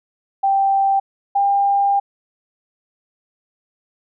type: tone pair in turn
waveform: sine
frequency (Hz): 784 / 799.1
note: G5 / G5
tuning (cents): 0 / +33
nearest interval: unison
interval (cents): 33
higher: second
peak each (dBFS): -13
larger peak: neither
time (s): 0.43-1 / 1.35-2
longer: second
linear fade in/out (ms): 10
effects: none